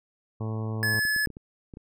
harmonic tone, 110 Hz, A2, in tune, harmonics 1 / 2 / 3 / 4 / 5 / 6 / 7 / 8 / 9 / 10, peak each -29 / -36 / -42 / -40 / -46 / -48 / -49 / -49 / -49 / -48 dBFS, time 0.4-1 s, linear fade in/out 10 ms
square tone, 1713 Hz, A6, 47 cents flat, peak -24 dBFS, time 0.83-1.26 s, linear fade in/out 0 ms
clicks, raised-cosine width 3 ms, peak -29 dBFS, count 8, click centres 0.944 / 1.052 / 1.163 / 1.273 / 1.303 / 1.369 / 1.738 / 1.771 s
effects none

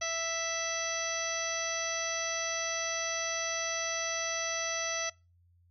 harmonic tone, 660 Hz, E5, 2 cents sharp, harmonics 1 / 2 / 3 / 4 / 5 / 6 / 7 / 8 / 9, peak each -37 / -40 / -38 / -42 / -43 / -46 / -45 / -47 / -36 dBFS, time 0.01-5.1 s, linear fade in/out 10 ms, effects noise-tail reverb RT60 0.3 s tail -25 dB re dry + added 87 Hz sine -62 dBFS peak until 5.7 s

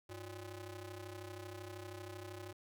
sawtooth ring-modulated tone, 229.2 Hz, A#3, 29 cents flat, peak -39 dBFS, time 0.09-2.53 s, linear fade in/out 10 ms, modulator 131 Hz, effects none

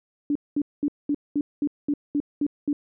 sine tone bursts, 290.2 Hz, D4, 21 cents flat, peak -20 dBFS, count 10, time 0.3-2.73 s, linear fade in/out 2 ms, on 54 ms, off 210 ms, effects none

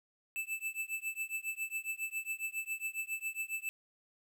square tone with tremolo, 2637 Hz, E7, in tune, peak -33 dBFS, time 0.36-3.69 s, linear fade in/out 0 ms, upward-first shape triangle, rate 7.3 Hz, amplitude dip 100%, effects 12-bit

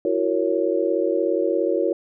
sine chord, F# dominant seventh, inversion third, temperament just, 333 / 370 / 462.5 / 555 Hz, E4 / F#4 / A#4 / C#5, +18 / 0 / -14 / +2 cents, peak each -24 dBFS, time 0.05-1.93 s, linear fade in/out 2 ms, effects none

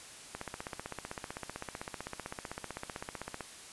click train, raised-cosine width 0.5 ms, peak -23 dBFS, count 49, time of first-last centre 0.35-3.407 s, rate 15.7 Hz, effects white hiss -50 dBFS RMS until 3.72 s + resampled to 24000 Hz

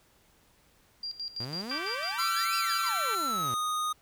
sine tone with tremolo, 4764 Hz, D8, 24 cents sharp, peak -33 dBFS, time 1.03-2.89 s, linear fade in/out 5 ms, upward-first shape square, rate 6 Hz, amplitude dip 80%
sawtooth exponential two-way sweep, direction up then down, 110 to 2794 to 110 Hz, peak -33 dBFS, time 1.4-3.54 s, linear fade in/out 0 ms, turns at 2.56 s
harmonic tone, 387.6 Hz, G4, 20 cents flat, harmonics 3 / 4 / 5 / 6 / 7 / 8 / 9, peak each -39 / -38 / -46 / -40 / -46 / -46 / -49 dBFS, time 1.71-3.15 s, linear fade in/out 2 ms
square tone with pitch glide, 1350 to 1238 Hz, E6 to D#6, +41 to -9 cents, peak -29 dBFS, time 2.18-3.93 s, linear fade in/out 10 ms, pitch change -150 cents, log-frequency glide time 3.25-3.54 s
effects pink hiss -64 dBFS RMS until 4.01 s

